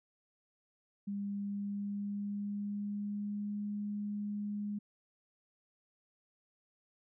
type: tone with pitch glide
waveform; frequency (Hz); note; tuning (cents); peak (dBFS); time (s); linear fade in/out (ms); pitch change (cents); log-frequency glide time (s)
sine; 201.2 to 206.3; G3 to G#3; +45 to -11; -35; 1.07-4.79; 10; +44; 1.3-3.61
effects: none